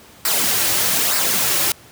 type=noise with flanger; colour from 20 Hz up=white; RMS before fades=-18 dBFS; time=0.25-1.72 s; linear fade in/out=2 ms; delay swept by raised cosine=0.3 to 4.4 ms; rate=1.1 Hz; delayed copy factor=-0.55; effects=pink hiss -45 dBFS RMS until 1.91 s + high-pass 80 Hz 12 dB/octave